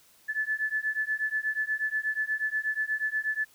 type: beating tone pair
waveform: sine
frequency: 1732 / 1740.3 Hz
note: A6 / A6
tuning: -28 / -19 cents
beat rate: 8.3 Hz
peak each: -30 dBFS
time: 0.28-3.45 s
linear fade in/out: 20 ms
effects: white hiss -60 dBFS RMS until 3.54 s